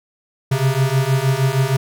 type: beating tone pair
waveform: square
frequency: 130 / 136.4 Hz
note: C3 / C#3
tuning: -11 / -28 cents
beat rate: 6.4 Hz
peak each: -19 / -18 dBFS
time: 0.51-1.77 s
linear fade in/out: 10 ms
effects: none